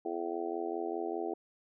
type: harmonic tone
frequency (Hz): 85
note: F2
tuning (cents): -46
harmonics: 3 / 4 / 5 / 6 / 7 / 8 / 9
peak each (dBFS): -48 / -37 / -38 / -49 / -48 / -42 / -41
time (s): 0.05-1.34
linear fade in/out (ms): 5
effects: none